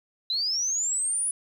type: linear sweep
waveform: sine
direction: up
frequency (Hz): 3920 to 10000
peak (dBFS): -24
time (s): 0.3-1.31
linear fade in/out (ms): 2
effects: 9-bit